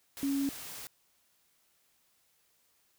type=tone in noise; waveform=sine; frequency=277.2 Hz; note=C#4; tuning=in tune; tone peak=-28 dBFS; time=0.23-0.49 s; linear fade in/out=0 ms; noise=white; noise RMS=-44 dBFS; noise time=0.17-0.87 s; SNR=+13 dB; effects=white hiss -71 dBFS RMS until 2.98 s

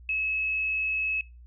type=tone; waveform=sine; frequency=2582 Hz; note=E7; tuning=37 cents flat; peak=-25 dBFS; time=0.09-1.21 s; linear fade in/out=2 ms; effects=noise-tail reverb RT60 0.3 s tail -25 dB re dry + added 60 Hz sine -46 dBFS peak until 1.46 s

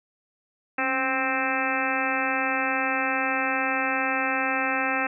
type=harmonic tone with a mistuned harmonic; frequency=262.4 Hz; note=C4; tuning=5 cents sharp; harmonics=1 / 2 / 3 / 4 / 5 / 6 / 7 / 8 / 9 / 10; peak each=-32 / -33 / -30 / -35 / -31 / -31 / -31 / -35 / -34 / -31 dBFS; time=0.78-5.07 s; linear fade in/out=5 ms; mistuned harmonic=1; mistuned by=+58 cents; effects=none

